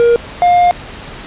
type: tone pair in turn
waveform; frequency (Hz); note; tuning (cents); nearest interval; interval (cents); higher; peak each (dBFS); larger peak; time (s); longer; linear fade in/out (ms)
triangle; 472 / 707.9; A#4 / F5; +22 / +23; perfect fifth; 701; second; -4; neither; 0-0.16 / 0.42-0.71; second; 0
effects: pink hiss -30 dBFS RMS until 1.26 s + resampled to 8000 Hz